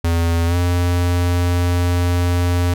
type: tone with pitch glide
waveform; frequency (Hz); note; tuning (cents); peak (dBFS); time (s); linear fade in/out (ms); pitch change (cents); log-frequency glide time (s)
square; 84.2 to 88.03; E2 to F2; +37 to +14; -15; 0.04-2.74; 5; +77; 0.46-0.56
effects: none